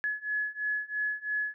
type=beating tone pair; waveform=sine; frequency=1698 / 1701 Hz; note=G#6 / G#6; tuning=+38 / +41 cents; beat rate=3 Hz; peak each=-33 / -32 dBFS; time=0.04-1.54 s; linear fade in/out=0 ms; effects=none